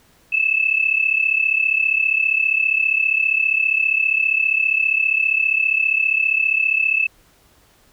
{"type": "tone pair together", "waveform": "sine", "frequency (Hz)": [2602, 2637], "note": ["E7", "E7"], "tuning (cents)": [-23, 0], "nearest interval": "unison", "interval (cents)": 23, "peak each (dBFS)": -18, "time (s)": [0.32, 7.07], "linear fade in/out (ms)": 10, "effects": ["pink hiss -55 dBFS RMS until 7.92 s"]}